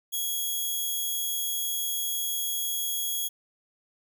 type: tone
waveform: 5% pulse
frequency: 3322 Hz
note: G#7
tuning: in tune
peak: -19 dBFS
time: 0.12-3.29 s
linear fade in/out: 20 ms
effects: none